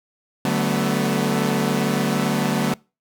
sawtooth chord, B minor seventh, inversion first, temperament equal with one note detuned, 146.83 / 189.1 / 220 / 246.9 Hz, D3 / F#3 / A3 / B3, 0 / +38 / 0 / 0 cents, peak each -21 / -20 / -20 / -21 dBFS, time 0.45-2.74 s, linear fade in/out 2 ms, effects noise-tail reverb RT60 0.3 s tail -25 dB re dry

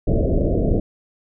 pink low-pass noise, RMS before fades -18 dBFS, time 0.07-0.8 s, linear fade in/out 5 ms, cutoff 660 Hz, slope 96 dB/octave, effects none

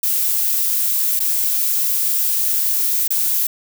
violet noise with dropouts, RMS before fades -18 dBFS, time 0.03-3.47 s, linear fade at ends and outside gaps 5 ms, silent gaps 1.194-1.201 / 3.079-3.104 s, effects none

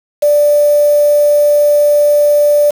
sine tone with quantisation, 587.3 Hz, D5, in tune, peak -6 dBFS, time 0.22-2.71 s, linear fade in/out 10 ms, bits 4, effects none

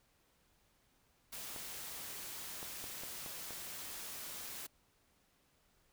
white noise, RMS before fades -46 dBFS, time 1.32-4.67 s, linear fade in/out 10 ms
clicks, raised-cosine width 1 ms, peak -34 dBFS, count 6, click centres 1.562 / 2.629 / 2.841 / 3.035 / 3.262 / 3.507 s
effects pink hiss -73 dBFS RMS until 5.92 s

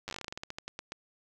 slowing click train, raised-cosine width 0.2 ms, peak -21 dBFS, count 19, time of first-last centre 0.08-0.921 s, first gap 9 ms, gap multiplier 1.17, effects none

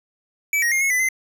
square tone with pitch steps, 2303 / 1881 / 2127 / 2181 / 2001 / 2063 Hz, D7 / A#6 / C7 / C#7 / B6 / C7, -34 / +15 / +28 / -29 / +22 / -25 cents, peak -18 dBFS, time 0.53-1.088 s, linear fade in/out 2 ms, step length 93 ms, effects none

